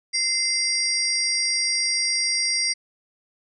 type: tone cluster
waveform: sine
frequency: 2077 / 4740 / 5650 / 8670 Hz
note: C7 / D8 / F8 / C#9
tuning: -13 / +15 / +19 / -39 cents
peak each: -27 / -23 / -26 / -32 dBFS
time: 0.13-2.74 s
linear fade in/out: 20 ms
effects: none